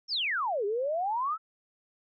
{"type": "exponential two-way sweep", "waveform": "sine", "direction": "down then up", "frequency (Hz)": [5670, 392, 1349], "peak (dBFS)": -27, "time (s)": [0.08, 1.38], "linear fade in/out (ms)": 50, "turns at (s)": 0.65, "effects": []}